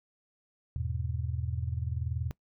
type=chord; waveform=sine; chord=E major; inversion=none; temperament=just; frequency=82.41 / 103.01 / 123.61 Hz; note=E2 / G#2 / B2; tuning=0 / -14 / +2 cents; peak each=-33 / -38 / -35 dBFS; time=0.76-2.31 s; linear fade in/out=0 ms; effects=noise-tail reverb RT60 0.1 s tail -22 dB re dry